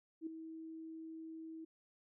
sine tone with ADSR envelope, 322.3 Hz, E4, 39 cents flat, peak -37 dBFS, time 0.21-1.65 s, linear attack 57 ms, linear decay 5 ms, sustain -9 dB, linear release 9 ms, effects none

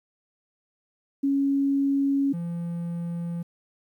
sine / triangle tone pair in turn, 277.2 / 170.64 Hz, C#4 / F3, 0 / -40 cents, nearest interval minor sixth, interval 840 cents, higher first, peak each -20 / -26 dBFS, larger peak first, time 1.23-2.33 / 2.33-3.43 s, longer neither, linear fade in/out 10 ms, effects 10-bit

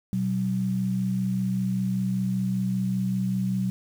sine tone pair together, 123.8 / 188.95 Hz, B2 / F#3, +5 / +37 cents, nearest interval perfect fifth, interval 732 cents, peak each -29 / -24 dBFS, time 0.13-3.7 s, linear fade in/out 0 ms, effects 8-bit

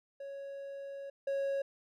triangle tone pair in turn, 554.4 / 551.2 Hz, C#5 / C#5, 0 / -10 cents, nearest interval unison, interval 10 cents, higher first, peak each -39 / -29 dBFS, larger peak second, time 0.2-1.1 / 1.27-1.62 s, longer first, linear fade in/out 5 ms, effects none

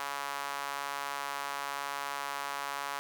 sawtooth tone with high-pass filter, 141 Hz, C#3, 30 cents sharp, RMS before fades -37 dBFS, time 0-2.99 s, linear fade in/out 0 ms, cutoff 1000 Hz, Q 2.1, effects none

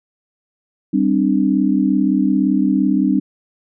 sine chord, G suspended fourth, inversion none, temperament equal with one note detuned, 196 / 261.6 / 299.3 Hz, G3 / C4 / D4, 0 / 0 / +33 cents, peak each -17 dBFS, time 0.93-3.2 s, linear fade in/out 10 ms, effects none

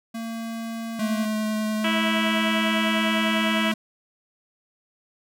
square tone, 227.5 Hz, A#3, 42 cents flat, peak -30 dBFS, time 0.14-1.26 s, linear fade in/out 10 ms
square tone with vibrato, 215.4 Hz, A3, 37 cents flat, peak -24 dBFS, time 0.99-3.74 s, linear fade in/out 5 ms, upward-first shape triangle, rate 10 Hz, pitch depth 9 cents each way
harmonic tone, 328.1 Hz, E4, 8 cents flat, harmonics 1 / 2 / 3 / 4 / 5 / 6 / 7 / 8 / 9 / 10, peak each -32 / -32 / -32 / -32 / -32 / -32 / -32 / -32 / -32 / -32 dBFS, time 1.84-3.72 s, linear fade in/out 5 ms
effects none

